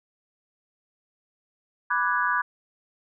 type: chord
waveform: sine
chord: G# half-diminished seventh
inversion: first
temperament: equal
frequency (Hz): 987.8 / 1174.7 / 1480 / 1661.2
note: B5 / D6 / F#6 / G#6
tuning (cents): 0 / 0 / 0 / 0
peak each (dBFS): -27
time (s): 1.9-2.42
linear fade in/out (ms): 10
effects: none